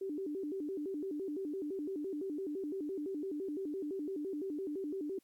sine tone with vibrato, 338.7 Hz, E4, 47 cents sharp, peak -36 dBFS, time 0.01-5.19 s, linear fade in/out 5 ms, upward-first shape square, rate 5.9 Hz, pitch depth 230 cents each way, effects white hiss -75 dBFS RMS until 5.23 s + AAC 64 kbps

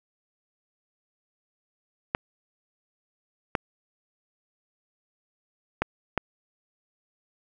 clicks, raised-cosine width 0.5 ms, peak -8 dBFS, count 4, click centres 2.149 / 3.552 / 5.82 / 6.177 s, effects 8-bit

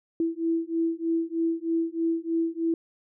sine beating tone pair, 328.7 / 331.9 Hz, E4 / E4, -5 / +12 cents, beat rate 3.2 Hz, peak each -27 dBFS, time 0.2-2.74 s, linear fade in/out 2 ms, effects none

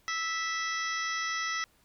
harmonic tone, 656 Hz, E5, 9 cents flat, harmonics 2 / 3 / 4 / 5 / 6 / 7 / 8 / 9, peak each -35 / -33 / -45 / -43 / -45 / -51 / -40 / -42 dBFS, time 0.08-1.64 s, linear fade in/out 0 ms, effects pink hiss -66 dBFS RMS until 1.84 s

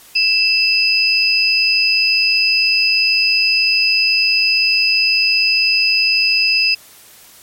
sine tone pair together, 2645 / 4999 Hz, E7 / D#8, +5 / +7 cents, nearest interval major seventh, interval 1102 cents, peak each -14 dBFS, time 0.15-6.75 s, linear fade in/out 10 ms, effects white hiss -43 dBFS RMS until 7.42 s + MP3 64 kbps

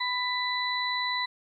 harmonic tone, 995 Hz, B5, 13 cents sharp, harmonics 1 / 2 / 4, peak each -31 / -31 / -31 dBFS, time 0-1.26 s, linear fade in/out 10 ms, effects 11-bit

